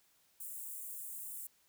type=high-pass noise; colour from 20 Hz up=white; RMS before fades=-45 dBFS; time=0.4-1.47 s; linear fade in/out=5 ms; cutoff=7700 Hz; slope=48 dB/octave; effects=white hiss -71 dBFS RMS until 1.68 s